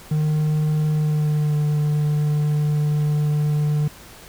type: tone with pitch glide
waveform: triangle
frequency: 153 to 149.33 Hz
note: D#3 to D3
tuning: -29 to +29 cents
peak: -15 dBFS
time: 0.11-3.88 s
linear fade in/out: 5 ms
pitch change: -42 cents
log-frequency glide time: 0.94-1.53 s
effects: pink hiss -43 dBFS RMS until 4.28 s